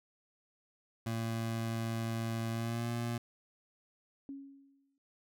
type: tone with pitch glide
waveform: 25% pulse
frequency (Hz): 113.9 to 118.12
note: A#2 to A#2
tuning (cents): -40 to +23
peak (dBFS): -30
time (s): 1.06-3.18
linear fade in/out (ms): 5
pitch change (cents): +63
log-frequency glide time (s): 2.52-2.89
type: tone with exponential decay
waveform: sine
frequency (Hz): 275.9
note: C#4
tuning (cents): -8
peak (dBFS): -39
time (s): 4.29-4.98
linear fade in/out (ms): 1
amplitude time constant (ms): 150
effects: none